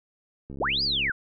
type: click train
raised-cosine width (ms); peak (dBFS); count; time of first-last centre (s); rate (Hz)
3; -27; 42; 0.5-1.096; 68.8
type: linear two-way sweep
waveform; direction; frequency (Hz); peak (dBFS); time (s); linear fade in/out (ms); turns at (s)
sine; up then down; 175.7 to 5000 to 1379; -23; 0.6-1.12; 10; 0.83
effects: none